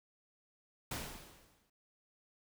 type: noise with exponential decay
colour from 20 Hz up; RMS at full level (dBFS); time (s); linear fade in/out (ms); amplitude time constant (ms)
pink; -38; 0.91-1.7; 5; 170
effects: none